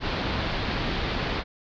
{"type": "low-pass noise", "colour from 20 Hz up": "pink", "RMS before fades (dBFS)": -28, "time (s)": [0, 1.44], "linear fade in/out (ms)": 50, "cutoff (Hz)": 4600, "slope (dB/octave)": 48, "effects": []}